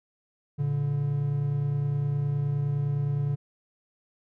triangle tone pair together, 114.3 / 144.01 Hz, A#2 / D3, -34 / -34 cents, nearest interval major third, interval 400 cents, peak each -30 / -23 dBFS, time 0.58-3.36 s, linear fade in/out 20 ms, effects none

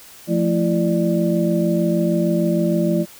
sine tone cluster, 173 / 219.5 / 335.1 / 592 Hz, F3 / A3 / E4 / D5, -16 / -4 / +29 / +14 cents, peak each -19 / -22 / -21 / -23 dBFS, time 0.27-3.06 s, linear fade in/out 50 ms, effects white hiss -43 dBFS RMS until 3.19 s

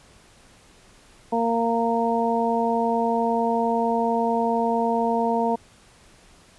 harmonic tone, 231.1 Hz, A#3, 15 cents flat, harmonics 1 / 2 / 3 / 4, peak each -25 / -25 / -25 / -25 dBFS, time 1.32-5.56 s, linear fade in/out 10 ms, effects pink hiss -53 dBFS RMS until 6.58 s + resampled to 24000 Hz

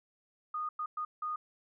sine tone bursts at uneven times, 1232 Hz, D#6, 17 cents flat, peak -33 dBFS, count 4, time 0.54-0.69 / 0.79-0.86 / 0.97-1.05 / 1.22-1.36 s, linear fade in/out 5 ms, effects none

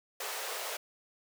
pink high-pass noise, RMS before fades -38 dBFS, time 0.2-0.77 s, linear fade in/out 5 ms, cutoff 420 Hz, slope 48 dB/octave, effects none

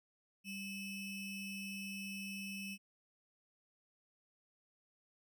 square ring-modulated tone, 1396.9 Hz, F6, in tune, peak -40 dBFS, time 0.44-2.78 s, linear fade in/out 50 ms, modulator 1200 Hz, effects none

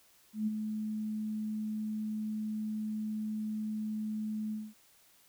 sine tone with ADSR envelope, 215 Hz, A3, 40 cents flat, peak -27 dBFS, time 0.33-4.74 s, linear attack 140 ms, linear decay 23 ms, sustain -6 dB, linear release 220 ms, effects white hiss -64 dBFS RMS until 5.28 s

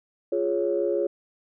sine chord, Db major, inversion first, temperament equal, 349.2 / 415.3 / 554.4 Hz, F4 / Ab4 / Db5, 0 / 0 / 0 cents, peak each -26 dBFS, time 0.32-1.07 s, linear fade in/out 5 ms, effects tanh soft clip ceiling -12 dBFS

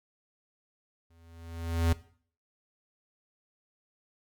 square tone with exponential growth, 83.3 Hz, E2, 19 cents sharp, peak -22 dBFS, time 1.1-1.93 s, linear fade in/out 5 ms, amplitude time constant 180 ms, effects noise-tail reverb RT60 0.5 s tail -18 dB re dry

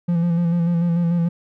triangle tone with vibrato, 170.8 Hz, F3, 38 cents flat, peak -14 dBFS, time 0.08-1.29 s, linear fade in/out 10 ms, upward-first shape square, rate 6.8 Hz, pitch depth 29 cents each way, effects none

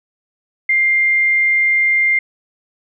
sine tone, 2100 Hz, C7, 6 cents sharp, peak -11 dBFS, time 0.69-2.19 s, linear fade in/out 5 ms, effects none

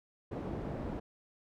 white low-pass noise, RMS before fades -39 dBFS, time 0.31-1 s, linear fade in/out 10 ms, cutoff 410 Hz, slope 12 dB/octave, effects none

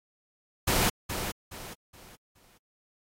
pink noise with echo, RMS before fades -25 dBFS, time 0.67-0.9 s, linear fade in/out 10 ms, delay 420 ms, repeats 4, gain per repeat -9 dB, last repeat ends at 2.58 s, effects AAC 48 kbps

